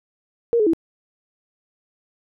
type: tone with pitch steps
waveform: sine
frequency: 468.7 / 424.4 / 328.4 Hz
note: A#4 / G#4 / E4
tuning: +9 / +38 / -6 cents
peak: -14 dBFS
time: 0.53-0.734 s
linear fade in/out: 0 ms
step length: 68 ms
effects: none